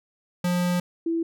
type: tone pair in turn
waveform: square / sine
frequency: 177.5 / 331.6 Hz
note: F3 / E4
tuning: +28 / +10 cents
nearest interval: major seventh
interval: 1082 cents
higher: second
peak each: -22 dBFS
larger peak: neither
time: 0.44-0.8 / 1.06-1.23 s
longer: first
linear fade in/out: 5 ms
effects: none